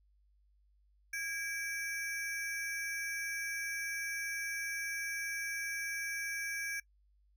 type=ring-modulated tone; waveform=square; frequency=1975.5 Hz; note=B6; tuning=in tune; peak=-34 dBFS; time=1.13-6.8 s; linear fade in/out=5 ms; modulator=335 Hz; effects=noise-tail reverb RT60 0.1 s tail -21 dB re dry + added 50 Hz sine -66 dBFS peak until 7.36 s